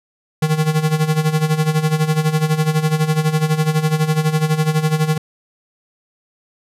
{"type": "tone with tremolo", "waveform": "square", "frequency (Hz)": 155.56, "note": "D#3", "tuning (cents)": 0, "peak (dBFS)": -12, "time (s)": [0.42, 5.18], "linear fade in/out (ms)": 5, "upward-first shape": "sine", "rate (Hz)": 12, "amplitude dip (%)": 75, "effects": ["resampled to 32000 Hz"]}